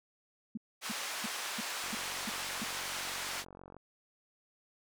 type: tone bursts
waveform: sine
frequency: 220 Hz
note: A3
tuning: in tune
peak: -35 dBFS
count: 7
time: 0.55-2.638 s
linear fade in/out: 5 ms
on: 24 ms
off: 320 ms
type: band-pass noise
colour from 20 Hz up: pink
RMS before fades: -39 dBFS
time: 0.81-3.45 s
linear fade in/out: 50 ms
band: 940 to 9900 Hz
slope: 12 dB/octave
type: click train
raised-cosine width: 1 ms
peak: -36 dBFS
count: 90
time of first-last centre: 1.84-3.766 s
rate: 46.2 Hz
effects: none